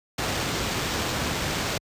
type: noise with sample-and-hold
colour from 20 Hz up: pink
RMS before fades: -27 dBFS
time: 0.18-1.78 s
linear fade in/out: 5 ms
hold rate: 11025 Hz
effects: high-pass 60 Hz 12 dB/octave + resampled to 32000 Hz